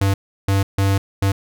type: tone bursts at uneven times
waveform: square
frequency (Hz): 98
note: G2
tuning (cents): 0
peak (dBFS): -15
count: 4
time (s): 0.01-0.14 / 0.48-0.63 / 0.78-0.98 / 1.22-1.32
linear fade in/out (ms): 5
effects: none